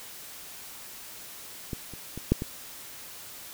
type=clicks; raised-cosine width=3 ms; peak=-19 / -29 / -23 / -7 / -18 dBFS; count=5; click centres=1.732 / 1.937 / 2.176 / 2.32 / 2.421 s; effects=white hiss -44 dBFS RMS until 3.53 s